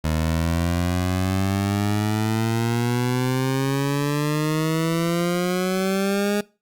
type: exponential sweep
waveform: 20% pulse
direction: up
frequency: 77.78 to 207.3 Hz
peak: -15 dBFS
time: 0.04-6.41 s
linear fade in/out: 5 ms
effects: noise-tail reverb RT60 0.3 s tail -22 dB re dry + Opus 48 kbps